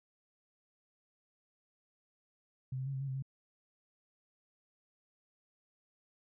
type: tone with pitch steps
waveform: sine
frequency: 130.1 / 131.4 / 137.8 / 132.9 / 138.1 / 131.7 / 135 Hz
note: C3 / C3 / C#3 / C3 / C#3 / C3 / C#3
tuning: -9 / +8 / -10 / +27 / -6 / +12 / -45 cents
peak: -35 dBFS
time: 2.72-3.224 s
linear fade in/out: 5 ms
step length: 72 ms
effects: none